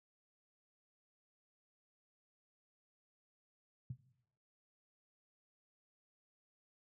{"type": "tone with exponential decay", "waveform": "sine", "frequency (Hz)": 127.1, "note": "C3", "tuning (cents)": -50, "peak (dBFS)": -36, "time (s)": [3.9, 3.98], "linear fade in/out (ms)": 5, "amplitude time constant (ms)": 17, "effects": ["noise-tail reverb RT60 0.8 s tail -17 dB re dry", "high-pass 60 Hz 12 dB/octave"]}